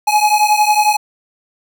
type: beating tone pair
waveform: square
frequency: 840 / 851 Hz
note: G#5 / G#5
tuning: +19 / +42 cents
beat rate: 11 Hz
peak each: -13 / -15 dBFS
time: 0.07-0.97 s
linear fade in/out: 10 ms
effects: none